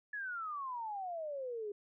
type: exponential sweep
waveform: sine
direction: down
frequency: 1725 to 401.2 Hz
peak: -38 dBFS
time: 0.13-1.72 s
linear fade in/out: 5 ms
effects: none